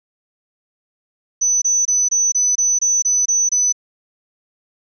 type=tone bursts; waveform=sine; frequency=6000 Hz; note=F#8; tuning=23 cents sharp; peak=-13 dBFS; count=10; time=1.41-3.726 s; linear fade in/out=10 ms; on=210 ms; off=24 ms; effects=none